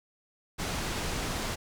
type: low-pass noise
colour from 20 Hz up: pink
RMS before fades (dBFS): -33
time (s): 0.58-1.56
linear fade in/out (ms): 20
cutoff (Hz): 8400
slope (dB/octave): 12
effects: none